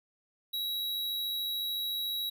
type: tone with amplitude modulation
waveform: square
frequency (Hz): 3873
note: B7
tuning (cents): -35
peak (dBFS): -31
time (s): 0.53-2.3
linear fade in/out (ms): 10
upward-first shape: sine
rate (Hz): 93.8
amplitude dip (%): 25
effects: none